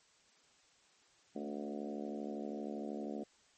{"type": "harmonic tone with a mistuned harmonic", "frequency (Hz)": 72.7, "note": "D2", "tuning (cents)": -17, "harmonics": [3, 4, 5, 6, 7, 8, 9, 10], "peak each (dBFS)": [-43, -45, -47, -49, -50, -51, -52, -53], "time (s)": [1.35, 3.24], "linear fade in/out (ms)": 10, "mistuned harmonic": 4, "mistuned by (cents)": -27, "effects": ["white hiss -68 dBFS RMS until 3.57 s", "MP3 32 kbps"]}